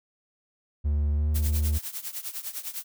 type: tone with pitch glide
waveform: triangle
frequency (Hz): 73.4 to 75.9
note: D2 to D#2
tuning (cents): 0 to -42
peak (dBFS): -20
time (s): 0.84-1.79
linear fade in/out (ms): 20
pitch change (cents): +58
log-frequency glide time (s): 1.14-1.32
type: noise with tremolo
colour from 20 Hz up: blue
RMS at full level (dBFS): -32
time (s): 1.34-2.84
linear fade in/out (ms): 20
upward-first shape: triangle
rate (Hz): 9.9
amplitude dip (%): 90
effects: none